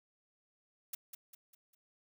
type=noise with echo; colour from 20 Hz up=blue; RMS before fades=-40 dBFS; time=0.93-0.95 s; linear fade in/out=5 ms; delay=200 ms; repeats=4; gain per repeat=-7 dB; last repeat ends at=1.75 s; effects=none